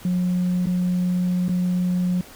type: tone with dropouts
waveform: sine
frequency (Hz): 180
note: F#3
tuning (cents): -47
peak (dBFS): -17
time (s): 0.05-2.21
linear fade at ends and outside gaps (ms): 2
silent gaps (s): 0.658-0.669 / 1.483-1.493
effects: tanh soft clip ceiling -16 dBFS + pink hiss -44 dBFS RMS until 2.35 s